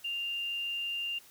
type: tone with frequency modulation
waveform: sine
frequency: 2794 Hz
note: F7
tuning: in tune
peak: -32 dBFS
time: 0.04-1.19 s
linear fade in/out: 10 ms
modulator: 86.6 Hz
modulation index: 0.25
effects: white hiss -57 dBFS RMS until 1.3 s